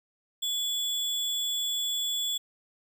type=tone with sample-and-hold; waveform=sine; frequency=3418 Hz; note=G#7; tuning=49 cents sharp; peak=-27 dBFS; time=0.42-2.38 s; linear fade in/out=10 ms; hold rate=11025 Hz; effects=none